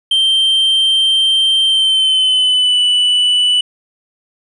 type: tone with pitch glide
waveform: triangle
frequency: 3140 to 2971 Hz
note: G7 to F#7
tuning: +2 to +6 cents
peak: -8 dBFS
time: 0.11-3.61 s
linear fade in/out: 5 ms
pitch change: -96 cents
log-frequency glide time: 1.65-2.8 s
effects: resampled to 24000 Hz